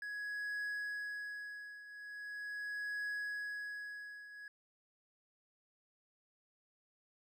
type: tone with tremolo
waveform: triangle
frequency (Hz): 1672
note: G#6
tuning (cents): +11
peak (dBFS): -35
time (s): 0.02-4.48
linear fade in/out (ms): 2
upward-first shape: triangle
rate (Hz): 0.41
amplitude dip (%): 80
effects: none